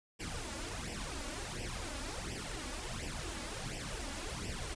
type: noise with flanger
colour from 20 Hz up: pink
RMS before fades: -41 dBFS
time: 0.19-4.75 s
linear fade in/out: 20 ms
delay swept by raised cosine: 0.37 to 3.57 ms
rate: 1.4 Hz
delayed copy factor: +0.75
effects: resampled to 22050 Hz